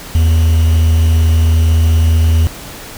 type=tone with quantisation; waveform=triangle; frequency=81.1 Hz; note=E2; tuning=28 cents flat; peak=-5 dBFS; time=0.15-2.47 s; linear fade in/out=0 ms; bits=5; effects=pink hiss -30 dBFS RMS until 2.97 s